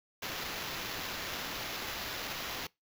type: noise with sample-and-hold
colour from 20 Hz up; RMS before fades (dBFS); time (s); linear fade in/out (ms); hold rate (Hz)
white; -39; 0.22-2.67; 5; 8820
effects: noise-tail reverb RT60 0.2 s tail -23 dB re dry